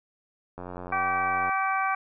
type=click train; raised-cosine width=1 ms; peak=-24 dBFS; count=83; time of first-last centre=0.58-1.493 s; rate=89.8 Hz
type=harmonic tone; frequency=385.4 Hz; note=G4; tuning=29 cents flat; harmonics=2 / 3 / 4 / 5 / 6; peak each=-28 / -27 / -31 / -40 / -33 dBFS; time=0.92-1.95 s; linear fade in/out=5 ms
effects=none